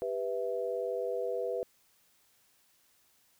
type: chord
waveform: sine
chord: E minor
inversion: first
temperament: just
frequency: 395.6 / 494.4 / 659.3 Hz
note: G4 / B4 / E5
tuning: +16 / +2 / 0 cents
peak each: -37 / -33 / -38 dBFS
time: 0.02-1.63 s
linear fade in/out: 0 ms
effects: white hiss -68 dBFS RMS until 3.39 s